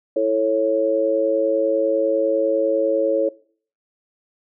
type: chord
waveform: sine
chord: A major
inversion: second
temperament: just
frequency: 330 / 440 / 550 Hz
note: E4 / A4 / C#5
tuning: +2 / 0 / -14 cents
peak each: -24 / -22 / -18 dBFS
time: 0.16-3.29 s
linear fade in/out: 5 ms
effects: noise-tail reverb RT60 0.5 s tail -21 dB re dry